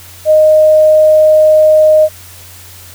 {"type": "tone", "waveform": "sine", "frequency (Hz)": 619, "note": "D#5", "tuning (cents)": -9, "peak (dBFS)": -3, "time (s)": [0.25, 2.09], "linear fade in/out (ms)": 50, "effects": ["added 90 Hz sine -37 dBFS peak until 2.94 s", "white hiss -35 dBFS RMS until 2.94 s"]}